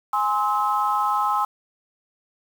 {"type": "chord", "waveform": "sine", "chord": "Ab augmented", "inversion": "none", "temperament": "equal with one note detuned", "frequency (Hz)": [830.6, 1046.5, 1289.1], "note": ["Ab5", "C6", "E6"], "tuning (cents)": [0, 0, -39], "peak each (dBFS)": -23, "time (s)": [0.13, 1.45], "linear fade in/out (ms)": 5, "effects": ["tanh soft clip ceiling -9 dBFS", "7-bit"]}